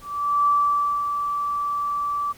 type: tone with ADSR envelope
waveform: sine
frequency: 1160 Hz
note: D6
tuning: 22 cents flat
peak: -15 dBFS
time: 0.01-2.33 s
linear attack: 460 ms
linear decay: 560 ms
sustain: -7 dB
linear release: 19 ms
effects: pink hiss -49 dBFS RMS until 2.37 s